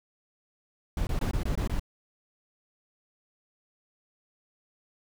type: noise bursts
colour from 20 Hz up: brown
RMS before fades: -28 dBFS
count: 7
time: 0.97-1.796 s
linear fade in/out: 2 ms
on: 100 ms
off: 21 ms
effects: none